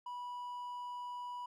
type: tone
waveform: triangle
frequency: 980 Hz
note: B5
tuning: 14 cents flat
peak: -39 dBFS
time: 0.06-1.46 s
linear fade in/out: 5 ms
effects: none